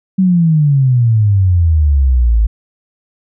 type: exponential sweep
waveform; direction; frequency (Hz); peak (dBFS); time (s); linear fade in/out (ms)
sine; down; 192.6 to 52.5; -7; 0.18-2.47; 10
effects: none